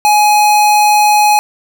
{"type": "tone", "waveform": "square", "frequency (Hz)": 839, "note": "G#5", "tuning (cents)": 17, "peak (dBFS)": -7, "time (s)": [0.05, 1.39], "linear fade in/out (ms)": 0, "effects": []}